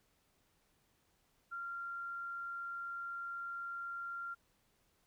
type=tone; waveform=sine; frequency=1384 Hz; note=F6; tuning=16 cents flat; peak=-40 dBFS; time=1.51-4.35 s; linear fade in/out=20 ms; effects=pink hiss -75 dBFS RMS until 5.06 s